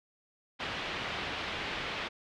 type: low-pass noise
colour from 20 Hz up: white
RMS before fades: -37 dBFS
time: 0.59-2.09 s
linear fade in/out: 20 ms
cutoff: 3400 Hz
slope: 24 dB/octave
effects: none